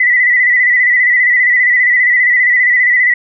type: tone with vibrato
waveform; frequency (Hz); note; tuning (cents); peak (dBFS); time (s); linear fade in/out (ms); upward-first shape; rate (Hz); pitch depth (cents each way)
sine; 1975.5; B6; 0; -7; 0-3.14; 5; square; 15; 39
effects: none